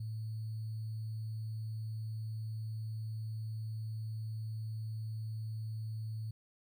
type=tone with sample-and-hold; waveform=sine; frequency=110 Hz; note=A2; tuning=in tune; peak=-37 dBFS; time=0-6.31 s; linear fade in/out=5 ms; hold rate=4410 Hz; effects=none